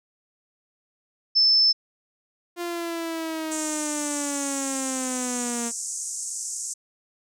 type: tone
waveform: sine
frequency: 5274 Hz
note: E8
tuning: in tune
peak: -15 dBFS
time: 1.35-1.73 s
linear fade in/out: 20 ms
type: linear sweep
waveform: sawtooth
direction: down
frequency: 349.2 to 232.6 Hz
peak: -24 dBFS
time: 2.56-5.72 s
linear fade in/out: 50 ms
type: band-pass noise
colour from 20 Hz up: white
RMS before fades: -32 dBFS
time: 3.51-6.74 s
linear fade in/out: 10 ms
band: 6100 to 8600 Hz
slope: 48 dB/octave
effects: none

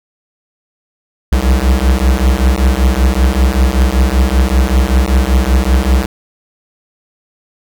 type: beating tone pair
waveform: square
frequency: 61.6 / 66.8 Hz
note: B1 / C2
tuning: -4 / +36 cents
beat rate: 5.2 Hz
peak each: -12 dBFS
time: 1.32-6.06 s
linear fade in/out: 5 ms
effects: none

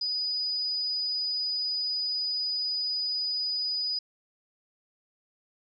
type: tone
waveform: sine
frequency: 4958 Hz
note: D#8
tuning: 7 cents flat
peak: -27 dBFS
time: 0.01-3.99 s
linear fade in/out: 5 ms
effects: none

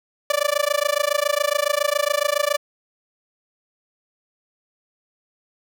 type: tone with amplitude modulation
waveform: sawtooth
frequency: 584 Hz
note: D5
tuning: 10 cents flat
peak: -11 dBFS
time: 0.3-2.57 s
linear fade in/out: 2 ms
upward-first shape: sine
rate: 27.2 Hz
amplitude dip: 100%
effects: none

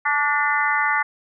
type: harmonic tone with a mistuned harmonic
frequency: 290 Hz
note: D4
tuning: 22 cents flat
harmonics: 3 / 4 / 5 / 6 / 7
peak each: -24 / -24 / -24 / -24 / -24 dBFS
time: 0.05-1.03 s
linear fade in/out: 10 ms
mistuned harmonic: 6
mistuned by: +45 cents
effects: none

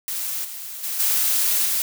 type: noise with level steps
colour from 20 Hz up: blue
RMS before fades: -27 / -34 / -27 / -20 / -22 dBFS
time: 0.08-1.82 s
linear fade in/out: 0 ms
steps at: 0.44 / 0.83 / 0.99 / 1.65 s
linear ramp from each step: 10 ms
effects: none

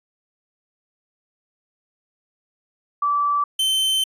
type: tone pair in turn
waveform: sine / 45% pulse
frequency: 1159 / 3087 Hz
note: D6 / G7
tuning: -23 / -27 cents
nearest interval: octave + perfect fourth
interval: 1696 cents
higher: second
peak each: -17 dBFS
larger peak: neither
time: 3.02-3.44 / 3.59-4.04 s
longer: second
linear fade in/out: 5 ms
effects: resampled to 32000 Hz

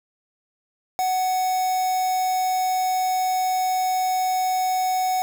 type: tone with quantisation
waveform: triangle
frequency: 744 Hz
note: F#5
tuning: 9 cents sharp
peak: -18 dBFS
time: 0.99-5.22 s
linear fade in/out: 0 ms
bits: 5
effects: none

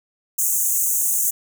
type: high-pass noise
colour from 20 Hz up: pink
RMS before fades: -20 dBFS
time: 0.38-1.31 s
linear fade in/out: 10 ms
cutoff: 6300 Hz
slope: 96 dB/octave
effects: none

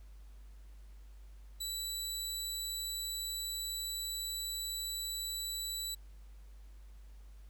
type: tone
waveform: 20% pulse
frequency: 3951 Hz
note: B7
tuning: in tune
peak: -31 dBFS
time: 1.6-5.95 s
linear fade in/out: 10 ms
effects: added 50 Hz sine -50 dBFS peak until 7.49 s + pink hiss -69 dBFS RMS until 7.49 s

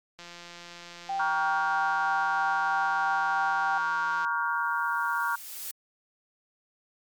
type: click train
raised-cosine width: 0.2 ms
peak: -27 dBFS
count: 703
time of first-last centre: 0.19-4.248 s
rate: 173 Hz
type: tone with tremolo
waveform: sine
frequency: 784 Hz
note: G5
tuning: in tune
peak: -27 dBFS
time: 1.09-3.78 s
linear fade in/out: 5 ms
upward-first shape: sine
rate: 3.1 Hz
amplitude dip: 25%
type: chord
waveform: sine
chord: G half-diminished seventh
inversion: first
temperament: just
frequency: 940.8 / 1128.9 / 1411.2 / 1568 Hz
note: Bb5 / Db6 / F6 / G6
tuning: +16 / +31 / +18 / 0 cents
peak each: -30 / -32 / -29 / -34 dBFS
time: 1.19-5.36 s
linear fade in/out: 10 ms
type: noise with exponential growth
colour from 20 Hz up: blue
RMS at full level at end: -35 dBFS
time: 4.1-5.71 s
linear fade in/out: 1 ms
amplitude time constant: 350 ms
effects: MP3 96 kbps

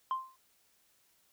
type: tone with exponential decay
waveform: sine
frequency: 1046.5 Hz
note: C6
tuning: in tune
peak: -25 dBFS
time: 0.11-0.36 s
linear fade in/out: 1 ms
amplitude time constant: 54 ms
effects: tanh soft clip ceiling -27 dBFS + white hiss -70 dBFS RMS until 1.32 s

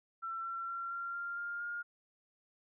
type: tone with pitch steps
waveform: sine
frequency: 1345 / 1356.7 / 1368.5 / 1380.4 / 1392.4 / 1404.5 / 1416.8 Hz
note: E6 / E6 / F6 / F6 / F6 / F6 / F6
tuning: +34 / +49 / -36 / -21 / -6 / +9 / +24 cents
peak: -37 dBFS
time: 0.22-1.83 s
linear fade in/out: 20 ms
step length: 230 ms
effects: none

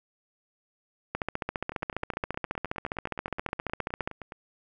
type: two click trains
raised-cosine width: 0.5 ms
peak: -14 / -24 dBFS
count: 44 / 26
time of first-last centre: 1.15-4.075 / 1.72-4.321 s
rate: 14.7 / 9.61 Hz
effects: none

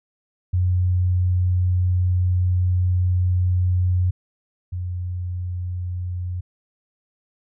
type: tone pair in turn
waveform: sine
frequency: 90.5 / 89.67 Hz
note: F#2 / F2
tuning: -38 / +46 cents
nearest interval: unison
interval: 16 cents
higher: first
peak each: -16 / -24 dBFS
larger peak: first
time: 0.53-4.11 / 4.72-6.41 s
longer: first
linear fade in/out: 10 ms
effects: none

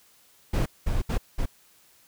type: noise bursts at uneven times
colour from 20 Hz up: brown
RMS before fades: -24 dBFS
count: 4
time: 0.53-0.66 / 0.86-1.02 / 1.09-1.18 / 1.38-1.46 s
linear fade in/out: 10 ms
effects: white hiss -59 dBFS RMS until 2.07 s

